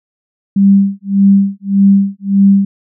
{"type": "tone with tremolo", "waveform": "sine", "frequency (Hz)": 197.4, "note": "G3", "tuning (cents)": 12, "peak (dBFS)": -3, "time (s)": [0.56, 2.65], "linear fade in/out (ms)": 5, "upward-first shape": "sine", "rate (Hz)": 1.7, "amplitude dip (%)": 100, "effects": []}